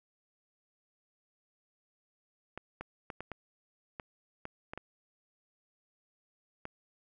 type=clicks; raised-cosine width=0.5 ms; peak=-25 dBFS; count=10; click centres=2.576 / 2.81 / 3.102 / 3.206 / 3.317 / 3.998 / 4.454 / 4.735 / 4.776 / 6.654 s; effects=none